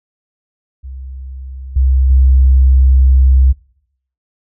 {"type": "tone with level steps", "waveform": "sine", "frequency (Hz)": 65.6, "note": "C2", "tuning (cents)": 5, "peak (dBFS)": [-25, -7, -4], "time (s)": [0.83, 3.53], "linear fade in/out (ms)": 20, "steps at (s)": [1.76, 2.1], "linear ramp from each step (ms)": 5, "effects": ["noise-tail reverb RT60 0.7 s tail -25 dB re dry", "tanh soft clip ceiling -1 dBFS"]}